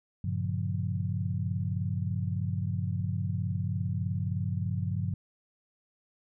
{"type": "chord", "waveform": "sine", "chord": "G half-diminished seventh", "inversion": "none", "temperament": "just", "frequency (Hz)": [98, 117.6, 141.12, 176.4], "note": ["G2", "Bb2", "Db3", "F3"], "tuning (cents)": [0, 16, 31, 18], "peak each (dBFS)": [-31, -36, -35, -35], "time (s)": [0.24, 5.14], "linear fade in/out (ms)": 5, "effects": []}